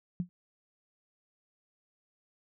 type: tone with exponential decay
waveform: sine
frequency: 177.3 Hz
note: F3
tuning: 26 cents sharp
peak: -25 dBFS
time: 0.2-0.29 s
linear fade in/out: 0 ms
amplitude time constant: 19 ms
effects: none